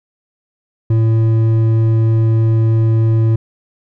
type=tone with hard clipping; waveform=triangle; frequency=112.1 Hz; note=A2; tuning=33 cents sharp; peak=-11 dBFS; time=0.9-3.36 s; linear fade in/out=5 ms; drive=10 dB; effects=none